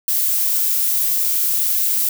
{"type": "noise", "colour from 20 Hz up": "violet", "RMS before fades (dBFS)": -18, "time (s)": [0.08, 2.09], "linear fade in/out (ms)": 2, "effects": []}